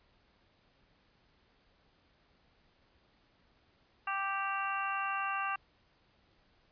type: harmonic tone with a mistuned harmonic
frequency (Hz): 392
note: G4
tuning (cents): 0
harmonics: 2 / 3 / 4 / 5 / 6 / 7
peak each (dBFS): -39 / -35 / -39 / -48 / -49 / -40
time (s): 4.07-5.56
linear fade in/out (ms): 5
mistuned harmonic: 6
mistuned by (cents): -18
effects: pink hiss -69 dBFS RMS until 6.71 s + resampled to 11025 Hz